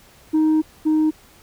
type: tone pair in turn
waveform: sine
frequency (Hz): 312.2 / 310.7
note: D#4 / D#4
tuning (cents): +6 / -2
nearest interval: unison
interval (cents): 8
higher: first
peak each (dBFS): -11 / -12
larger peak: first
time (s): 0.33-0.62 / 0.85-1.11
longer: first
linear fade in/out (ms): 20
effects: tanh soft clip ceiling -13 dBFS + pink hiss -50 dBFS RMS until 1.42 s